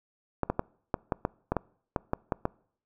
clicks, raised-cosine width 1 ms, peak -12 dBFS, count 12, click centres 0.433 / 0.5 / 0.594 / 0.942 / 1.122 / 1.251 / 1.52 / 1.567 / 1.962 / 2.134 / 2.322 / 2.454 s, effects noise-tail reverb RT60 0.6 s tail -25 dB re dry

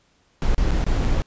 brown noise with dropouts, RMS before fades -19 dBFS, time 0.42-1.22 s, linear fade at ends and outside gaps 0 ms, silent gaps 0.545-0.58 / 0.707-0.715 / 0.841-0.865 / 1.043-1.049 s, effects pink hiss -62 dBFS RMS until 1.26 s + resampled to 16000 Hz

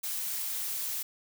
blue noise, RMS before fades -34 dBFS, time 0.03-1.03 s, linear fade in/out 10 ms, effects none

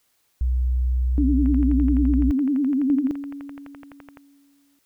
sine tone with pitch glide, 62.5 to 61.53 Hz, B1 to B1, +21 to -6 cents, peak -18 dBFS, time 0.41-2.31 s, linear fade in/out 0 ms, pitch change -27 cents, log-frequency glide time 1.24-1.65 s
sine tone with vibrato, 275 Hz, C#4, 14 cents flat, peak -18 dBFS, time 1.18-3.11 s, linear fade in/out 0 ms, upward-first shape sine, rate 10 Hz, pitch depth 130 cents each way
click train, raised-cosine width 0.5 ms, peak -27 dBFS, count 33, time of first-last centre 1.46-4.172 s, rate 11.8 Hz
sine tone with exponential decay, 281.6 Hz, C#4, 27 cents sharp, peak -22 dBFS, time 2.9-4.79 s, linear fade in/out 1 ms, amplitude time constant 410 ms
effects white hiss -67 dBFS RMS until 4.85 s

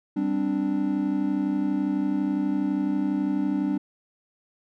triangle chord, G suspended fourth, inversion none, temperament equal, 196 / 261.6 / 293.7 Hz, G3 / C4 / D4, 0 / 0 / 0 cents, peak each -26 / -27 / -23 dBFS, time 0.16-3.78 s, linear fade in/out 10 ms, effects none

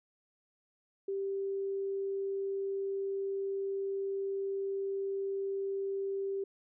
sine tone, 392 Hz, G4, in tune, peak -32 dBFS, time 1.08-6.44 s, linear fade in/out 5 ms, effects none

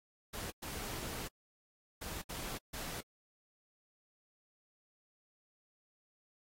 pink noise bursts at uneven times, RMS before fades -43 dBFS, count 5, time 0.33-0.51 / 0.62-1.28 / 2.01-2.22 / 2.29-2.58 / 2.73-3.01 s, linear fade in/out 10 ms, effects AAC 48 kbps

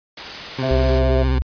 white noise, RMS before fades -30 dBFS, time 0.17-0.99 s, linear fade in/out 5 ms
20% pulse tone with vibrato, 130 Hz, C3, 11 cents flat, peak -16 dBFS, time 0.58-1.39 s, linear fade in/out 10 ms, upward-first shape sine, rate 15 Hz, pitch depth 47 cents each way
harmonic tone, 131.7 Hz, C3, 12 cents sharp, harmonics 3 / 4 / 5, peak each -24 / -24 / -22 dBFS, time 0.62-1.24 s, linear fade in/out 20 ms
sine tone, 65.41 Hz, C2, in tune, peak -16 dBFS, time 0.71-1.42 s, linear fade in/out 0 ms
effects resampled to 11025 Hz

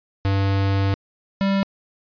square tone pair in turn, 98 / 196 Hz, G2 / G3, 0 / 0 cents, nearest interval octave, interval 1200 cents, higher second, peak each -18 / -18 dBFS, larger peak neither, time 0.25-0.94 / 1.41-1.63 s, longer first, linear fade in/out 0 ms, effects resampled to 11025 Hz

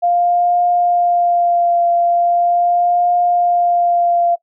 sine tone with vibrato, 698.5 Hz, F5, in tune, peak -11 dBFS, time 0.02-4.36 s, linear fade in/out 20 ms, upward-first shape triangle, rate 0.4 Hz, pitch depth 21 cents each way, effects noise-tail reverb RT60 0.1 s tail -20 dB re dry

